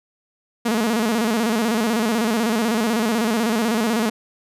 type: tone with vibrato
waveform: sawtooth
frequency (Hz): 224.7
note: A3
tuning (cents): +37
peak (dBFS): -14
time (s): 0.65-4.1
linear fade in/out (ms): 10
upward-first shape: square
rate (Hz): 16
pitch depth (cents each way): 90
effects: resampled to 32000 Hz